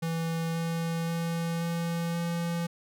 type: tone with pitch steps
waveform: square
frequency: 164.81 / 166.05 / 167.3 / 168.56 / 169.84 Hz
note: E3 / E3 / E3 / E3 / F3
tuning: 0 / +13 / +26 / +39 / -48 cents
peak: -29 dBFS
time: 0.02-2.67 s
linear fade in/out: 10 ms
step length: 530 ms
effects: none